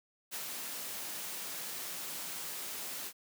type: noise with ADSR envelope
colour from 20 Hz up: white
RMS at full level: -39 dBFS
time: 0.31-3.13 s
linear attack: 31 ms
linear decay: 55 ms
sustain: -2 dB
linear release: 61 ms
effects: high-pass 150 Hz 12 dB/octave